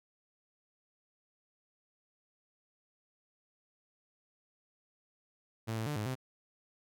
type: tone with pitch steps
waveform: sawtooth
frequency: 112.8 / 111.2 / 148.3 / 105.9 / 129.5 Hz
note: A2 / A2 / D3 / G#2 / C3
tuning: +44 / +19 / +17 / +34 / -17 cents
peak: -30 dBFS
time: 5.67-6.155 s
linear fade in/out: 20 ms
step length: 97 ms
effects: none